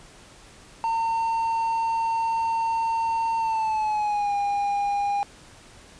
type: tone with pitch glide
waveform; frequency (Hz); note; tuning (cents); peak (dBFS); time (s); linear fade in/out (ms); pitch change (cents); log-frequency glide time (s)
triangle; 909 to 809.8; A#5 to G#5; -44 to -44; -20; 0.84-5.23; 0; -200; 3.38-4.34
effects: pink hiss -49 dBFS RMS until 5.99 s + resampled to 22050 Hz